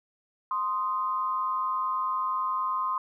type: tone pair together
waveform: sine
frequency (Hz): 1044.2 / 1244.5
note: C6 / D#6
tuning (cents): -4 / 0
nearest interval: minor third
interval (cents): 304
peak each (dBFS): -27 / -31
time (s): 0.51-2.98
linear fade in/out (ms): 2
effects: none